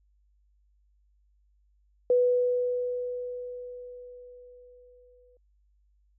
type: tone with exponential decay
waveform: sine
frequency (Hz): 493.9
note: B4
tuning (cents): 0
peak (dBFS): -18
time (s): 2.1-5.37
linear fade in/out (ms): 2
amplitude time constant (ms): 710
effects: added 50 Hz sine -63 dBFS peak until 6.18 s